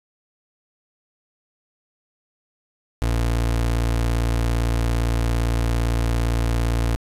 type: tone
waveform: 30% pulse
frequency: 57.6 Hz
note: A#1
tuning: 20 cents flat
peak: -16 dBFS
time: 3.02-6.96 s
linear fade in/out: 0 ms
effects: resampled to 32000 Hz + 7-bit